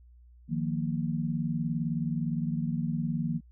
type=chord; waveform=sine; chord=Eb suspended second; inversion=none; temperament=just; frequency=155.56 / 175.01 / 233.3 Hz; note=Eb3 / F3 / Bb3; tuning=0 / +4 / +2 cents; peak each=-31 / -33 / -32 dBFS; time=0.48-3.41 s; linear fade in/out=50 ms; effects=added 60 Hz sine -52 dBFS peak until 3.51 s